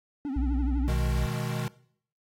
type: tone with vibrato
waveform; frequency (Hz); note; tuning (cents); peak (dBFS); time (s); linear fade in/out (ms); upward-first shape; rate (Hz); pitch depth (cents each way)
triangle; 275.2; C#4; -12; -27; 0.25-0.88; 0; triangle; 12; 150
type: tone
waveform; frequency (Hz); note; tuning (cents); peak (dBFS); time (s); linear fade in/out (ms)
sine; 61.1; B1; -18; -25; 0.36-1.26; 5
type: chord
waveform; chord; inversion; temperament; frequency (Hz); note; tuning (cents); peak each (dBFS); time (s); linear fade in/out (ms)
square; G# minor; first; equal; 123.47 / 155.56 / 207.7; B2 / D#3 / G#3; 0 / 0 / 0; -32 / -34 / -37; 0.88-1.68; 0
effects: noise-tail reverb RT60 0.6 s tail -20 dB re dry + AAC 48 kbps